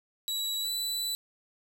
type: tone with pitch glide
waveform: sawtooth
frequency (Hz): 3904 to 3972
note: B7 to B7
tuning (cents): -21 to +9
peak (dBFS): -27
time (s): 0.28-1.15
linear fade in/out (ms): 0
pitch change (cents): +30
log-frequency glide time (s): 0.6-0.69
effects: 10-bit